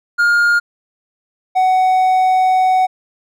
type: tone pair in turn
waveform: triangle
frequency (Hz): 1416 / 746.6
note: F6 / F#5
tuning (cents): +23 / +15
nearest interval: major seventh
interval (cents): 1108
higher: first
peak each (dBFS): -8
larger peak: neither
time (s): 0.18-0.6 / 1.55-2.87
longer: second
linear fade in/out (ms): 20
effects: none